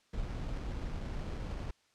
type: noise with sample-and-hold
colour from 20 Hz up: brown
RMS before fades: -38 dBFS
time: 0.13-1.71 s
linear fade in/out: 5 ms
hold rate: 3675 Hz
effects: white hiss -70 dBFS RMS until 1.94 s + low-pass 6000 Hz 12 dB/octave